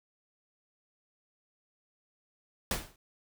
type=noise with exponential decay; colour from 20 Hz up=pink; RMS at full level=-27 dBFS; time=2.71-2.96 s; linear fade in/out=2 ms; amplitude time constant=53 ms; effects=none